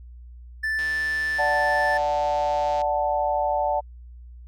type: tone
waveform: triangle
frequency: 1760 Hz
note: A6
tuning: in tune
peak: -21 dBFS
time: 0.63-1.98 s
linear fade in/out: 10 ms
type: click train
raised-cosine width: 0.2 ms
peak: -23 dBFS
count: 311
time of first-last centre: 0.79-2.816 s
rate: 153 Hz
type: chord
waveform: sine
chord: D major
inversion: none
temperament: equal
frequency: 587.3 / 740 / 880 Hz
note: D5 / F#5 / A5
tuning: 0 / 0 / 0 cents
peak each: -25 dBFS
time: 1.38-3.81 s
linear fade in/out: 20 ms
effects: added 60 Hz sine -40 dBFS peak until 4.47 s